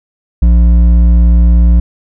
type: tone with hard clipping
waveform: sine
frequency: 58.4 Hz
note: A#1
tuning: 4 cents sharp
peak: -5 dBFS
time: 0.42-1.8 s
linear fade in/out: 5 ms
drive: 7 dB
effects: none